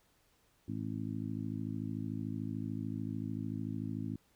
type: harmonic tone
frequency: 53.5 Hz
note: A1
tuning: 48 cents flat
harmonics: 2 / 3 / 4 / 5 / 6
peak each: -41 / -44 / -41 / -41 / -47 dBFS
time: 0.68-4.16 s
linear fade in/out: 5 ms
effects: pink hiss -71 dBFS RMS until 4.35 s